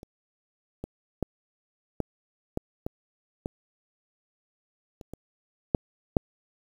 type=clicks; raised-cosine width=2 ms; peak=-30 / -21 / -13 / -13 / -14 / -17 / -17 / -29 / -25 / -7 / -6 dBFS; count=11; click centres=0.031 / 0.84 / 1.227 / 2.003 / 2.574 / 2.865 / 3.459 / 5.012 / 5.136 / 5.748 / 6.168 s; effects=8-bit